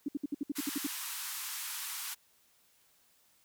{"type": "tone bursts", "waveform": "sine", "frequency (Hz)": 286.4, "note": "D4", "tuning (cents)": -43, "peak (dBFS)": -30, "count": 10, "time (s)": [0.06, 0.868], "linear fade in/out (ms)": 5, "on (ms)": 25, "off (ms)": 62}
{"type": "band-pass noise", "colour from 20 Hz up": "white", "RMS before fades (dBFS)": -40, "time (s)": [0.55, 2.15], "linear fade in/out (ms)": 20, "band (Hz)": [880, 16000], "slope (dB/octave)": 48}
{"effects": ["white hiss -68 dBFS RMS until 3.44 s"]}